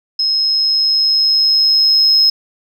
sine tone with level ramp, 5150 Hz, E8, 41 cents flat, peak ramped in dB -12 to -6 dBFS, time 0.19-2.3 s, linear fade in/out 5 ms, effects tanh soft clip ceiling -4 dBFS

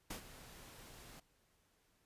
pink noise with ADSR envelope, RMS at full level -43 dBFS, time 0.1-1.2 s, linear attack 8 ms, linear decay 99 ms, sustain -13 dB, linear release 6 ms, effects pink hiss -75 dBFS RMS until 2.05 s + resampled to 32000 Hz

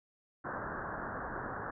white low-pass noise, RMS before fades -40 dBFS, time 0.44-1.71 s, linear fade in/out 10 ms, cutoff 1700 Hz, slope 96 dB/octave, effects none

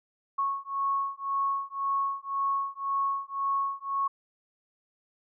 sine beating tone pair, 1101 / 1102.9 Hz, C#6 / C#6, -12 / -9 cents, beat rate 1.9 Hz, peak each -30 dBFS, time 0.38-4.08 s, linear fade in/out 10 ms, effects none

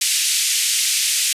white band-pass noise, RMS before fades -19 dBFS, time 0.01-1.33 s, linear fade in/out 5 ms, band 2300 to 9900 Hz, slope 24 dB/octave, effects resampled to 32000 Hz

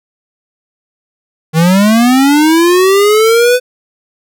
square linear sweep, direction up, 154.6 to 504 Hz, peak -6 dBFS, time 1.53-3.6 s, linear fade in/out 50 ms, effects none

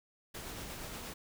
pink noise with tremolo, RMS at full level -43 dBFS, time 0.34-1.14 s, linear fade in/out 10 ms, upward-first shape sine, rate 8.5 Hz, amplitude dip 25%, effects none

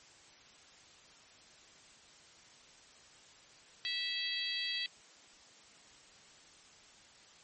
harmonic tone, 655 Hz, E5, 11 cents flat, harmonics 3 / 4 / 5 / 6 / 7, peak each -42 / -43 / -39 / -40 / -41 dBFS, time 3.85-4.86 s, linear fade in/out 0 ms, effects white hiss -59 dBFS RMS until 7.43 s + MP3 32 kbps

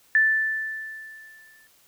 sine tone with exponential decay, 1760 Hz, A6, in tune, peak -14 dBFS, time 0.15-1.67 s, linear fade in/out 1 ms, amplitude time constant 330 ms, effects white hiss -59 dBFS RMS until 1.87 s

